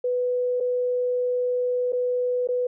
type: tone with dropouts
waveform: sine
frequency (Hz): 495.6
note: B4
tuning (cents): +6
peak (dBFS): -21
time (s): 0.04-2.67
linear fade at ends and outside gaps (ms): 5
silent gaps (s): 0.602-0.606 / 1.923-1.93 / 2.474-2.487
effects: none